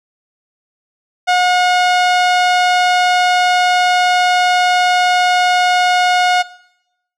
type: tone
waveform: sawtooth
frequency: 723 Hz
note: F#5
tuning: 40 cents flat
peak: -6 dBFS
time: 1.27-6.43 s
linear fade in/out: 20 ms
effects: noise-tail reverb RT60 0.8 s tail -19 dB re dry + low-pass 5000 Hz 12 dB/octave